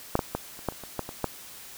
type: clicks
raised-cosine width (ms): 1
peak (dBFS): -7 / -11 / -13 / -30 / -12 / -30 / -26 / -14 / -22 / -11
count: 10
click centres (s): 0.154 / 0.192 / 0.35 / 0.591 / 0.687 / 0.723 / 0.837 / 0.993 / 1.091 / 1.243
effects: white hiss -45 dBFS RMS until 1.77 s